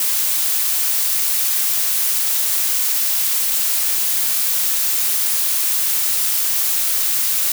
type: noise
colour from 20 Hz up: blue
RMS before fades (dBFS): -18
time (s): 0-7.52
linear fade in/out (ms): 2
effects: none